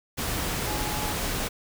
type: tone in noise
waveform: sine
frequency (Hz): 845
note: G#5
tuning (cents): +30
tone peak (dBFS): -35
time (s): 0.66-1.14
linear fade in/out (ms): 20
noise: pink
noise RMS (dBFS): -29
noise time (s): 0.17-1.49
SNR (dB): -9
effects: none